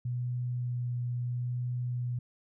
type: tone with vibrato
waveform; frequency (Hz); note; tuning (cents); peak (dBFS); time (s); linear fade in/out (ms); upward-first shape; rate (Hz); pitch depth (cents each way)
sine; 122.7; B2; -11; -30; 0.05-2.19; 5; sine; 0.75; 10
effects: none